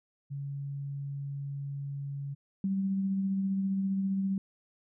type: tone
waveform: sine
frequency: 140.2 Hz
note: C#3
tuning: 20 cents sharp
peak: -34 dBFS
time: 0.3-2.35 s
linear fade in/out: 20 ms
type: tone with tremolo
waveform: sine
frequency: 193.7 Hz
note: G3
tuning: 20 cents flat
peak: -26 dBFS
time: 2.64-4.38 s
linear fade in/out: 2 ms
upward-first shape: sine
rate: 15 Hz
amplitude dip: 25%
effects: none